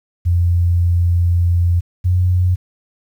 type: tone pair in turn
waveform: sine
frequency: 86.9 / 90.38 Hz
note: F2 / F#2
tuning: -8 / -40 cents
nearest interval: minor second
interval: 68 cents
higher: second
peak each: -11 dBFS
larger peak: neither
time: 0.25-1.81 / 2.04-2.56 s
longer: first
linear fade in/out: 20 ms
effects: 8-bit